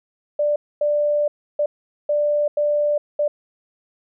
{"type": "tone bursts at uneven times", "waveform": "sine", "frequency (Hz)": 590, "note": "D5", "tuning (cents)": 8, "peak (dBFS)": -16, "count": 6, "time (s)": [[0.39, 0.56], [0.81, 1.28], [1.59, 1.66], [2.09, 2.48], [2.57, 2.98], [3.19, 3.28]], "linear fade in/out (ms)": 5, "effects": []}